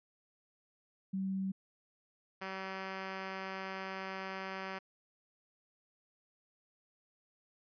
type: tone pair in turn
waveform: sine / 5% pulse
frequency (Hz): 191.7 / 190.95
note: G3 / G3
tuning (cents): -38 / -45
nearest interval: unison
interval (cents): 7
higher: first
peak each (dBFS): -33 / -28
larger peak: second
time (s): 1.13-1.52 / 2.41-4.79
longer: second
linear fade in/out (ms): 10
effects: resampled to 11025 Hz